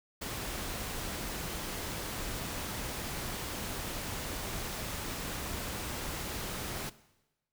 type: noise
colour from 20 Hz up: pink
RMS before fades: -38 dBFS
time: 0.21-6.9 s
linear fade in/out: 10 ms
effects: noise-tail reverb RT60 1.0 s tail -18 dB re dry